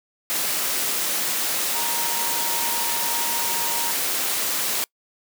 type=tone in noise; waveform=sine; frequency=935 Hz; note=A#5; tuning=5 cents sharp; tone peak=-30 dBFS; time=1.75-3.91 s; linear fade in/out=0 ms; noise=white; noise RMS=-24 dBFS; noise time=0.3-4.84 s; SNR=-9 dB; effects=noise-tail reverb RT60 0.1 s tail -26 dB re dry + high-pass 200 Hz 12 dB/octave